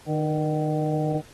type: harmonic tone with a mistuned harmonic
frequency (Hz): 152.8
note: D#3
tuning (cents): -31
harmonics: 1 / 2 / 3 / 4 / 5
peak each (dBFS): -25 / -28 / -30 / -31 / -32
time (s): 0.06-1.22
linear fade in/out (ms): 50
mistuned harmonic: 3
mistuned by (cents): +52
effects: pink hiss -51 dBFS RMS until 1.33 s + AAC 32 kbps